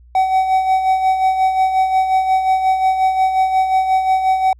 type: tone with tremolo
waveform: triangle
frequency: 757 Hz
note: F#5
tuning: 39 cents sharp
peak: -8 dBFS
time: 0.15-4.53 s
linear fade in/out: 2 ms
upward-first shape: sine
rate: 5.6 Hz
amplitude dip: 55%
effects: added 60 Hz sine -42 dBFS peak until 4.59 s